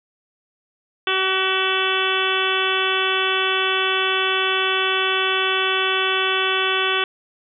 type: harmonic tone with a mistuned harmonic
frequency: 380 Hz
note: F#4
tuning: 46 cents sharp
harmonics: 1 / 2 / 3 / 4 / 5 / 6 / 7 / 8 / 9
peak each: -25 / -31 / -25 / -25 / -30 / -30 / -25 / -26 / -26 dBFS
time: 1.07-7.04 s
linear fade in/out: 2 ms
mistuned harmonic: 4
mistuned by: -16 cents
effects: none